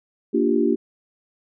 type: chord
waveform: sine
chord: G minor seventh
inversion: first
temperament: equal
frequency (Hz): 233.1 / 293.7 / 349.2 / 392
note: Bb3 / D4 / F4 / G4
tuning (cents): 0 / 0 / 0 / 0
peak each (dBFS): -22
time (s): 0.33-0.76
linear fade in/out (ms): 20
effects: none